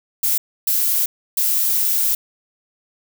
violet noise bursts at uneven times, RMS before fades -18 dBFS, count 3, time 0.23-0.38 / 0.67-1.06 / 1.37-2.15 s, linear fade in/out 5 ms, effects none

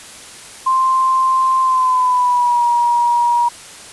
sine tone with pitch glide, 1046.5 to 954.1 Hz, C6 to A#5, 0 to +40 cents, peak -11 dBFS, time 0.66-3.49 s, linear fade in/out 10 ms, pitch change -160 cents, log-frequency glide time 1.61-2.64 s, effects white hiss -36 dBFS RMS until 3.92 s + resampled to 24000 Hz

